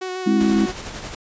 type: tone with vibrato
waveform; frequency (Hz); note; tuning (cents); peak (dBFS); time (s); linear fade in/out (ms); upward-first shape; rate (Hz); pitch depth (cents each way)
sawtooth; 370; F#4; 0; -22; 0.01-0.72; 10; square; 6.9; 14
type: chord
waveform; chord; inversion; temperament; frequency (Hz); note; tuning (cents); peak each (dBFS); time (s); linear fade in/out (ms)
sine; Ab augmented; none; equal with one note detuned; 207.7 / 266.2 / 329.6; Ab3 / C4 / E4; 0 / +30 / 0; -17 / -22 / -19; 0.26-0.66; 10
type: noise with tremolo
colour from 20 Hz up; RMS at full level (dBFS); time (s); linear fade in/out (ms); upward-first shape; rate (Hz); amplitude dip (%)
pink; -31; 0.4-1.15; 5; sine; 11; 40
effects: resampled to 16000 Hz